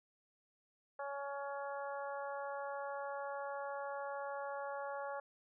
harmonic tone, 280.4 Hz, C#4, 20 cents sharp, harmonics 2 / 3 / 4 / 5 / 6, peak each -43 / -45 / -48 / -50 / -53 dBFS, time 0.99-5.2 s, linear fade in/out 5 ms, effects none

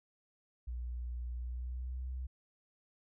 sine tone with pitch glide, 60.4 to 63.84 Hz, B1 to C2, -38 to -42 cents, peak -37 dBFS, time 0.67-2.27 s, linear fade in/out 10 ms, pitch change +96 cents, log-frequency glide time 1.36-2.07 s, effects none

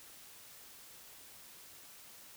silence, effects white hiss -55 dBFS RMS until 2.36 s

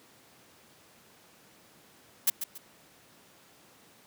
blue noise with echo, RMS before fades -23 dBFS, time 2.27-2.3 s, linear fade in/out 5 ms, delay 140 ms, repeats 2, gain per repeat -10 dB, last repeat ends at 2.58 s, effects pink hiss -58 dBFS RMS until 4.06 s + high-pass 150 Hz 12 dB/octave

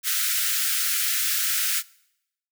white high-pass noise, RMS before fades -24 dBFS, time 0.03-1.83 s, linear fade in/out 50 ms, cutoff 1300 Hz, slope 96 dB/octave, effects noise-tail reverb RT60 0.8 s tail -23 dB re dry

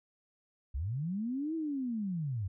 sine linear two-way sweep, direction up then down, 57 to 329.6 to 88 Hz, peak -32 dBFS, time 0.74-2.48 s, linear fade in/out 10 ms, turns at 1.55 s, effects none

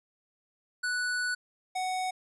square tone pair in turn, 1480 / 743 Hz, F#6 / F#5, 0 / +7 cents, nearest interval octave, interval 1193 cents, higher first, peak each -29 / -30 dBFS, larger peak first, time 0.83-1.35 / 1.75-2.11 s, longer first, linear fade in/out 10 ms, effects resampled to 24000 Hz

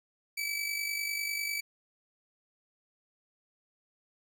sawtooth tone with amplitude modulation, 2300 Hz, D7, 37 cents flat, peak -26 dBFS, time 0.37-1.61 s, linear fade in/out 10 ms, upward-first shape sine, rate 50 Hz, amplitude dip 55%, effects none

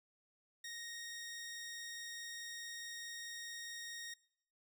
15% pulse tone, 1864.7 Hz, A#6, in tune, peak -39 dBFS, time 0.64-4.14 s, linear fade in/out 5 ms, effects noise-tail reverb RT60 0.7 s tail -22 dB re dry

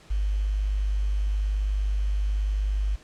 sine tone with quantisation, 50.5 Hz, G#1, 48 cents flat, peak -22 dBFS, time 0.1-2.96 s, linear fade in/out 10 ms, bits 8, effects pink hiss -53 dBFS RMS until 3.03 s + low-pass 7000 Hz 12 dB/octave

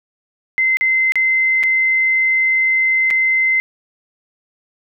sine tone with dropouts, 2067 Hz, C7, 22 cents flat, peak -12 dBFS, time 0.58-3.6 s, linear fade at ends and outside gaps 0 ms, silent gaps 0.77-0.81 / 1.121-1.156 / 1.631-1.636 / 3.104-3.109 s, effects none

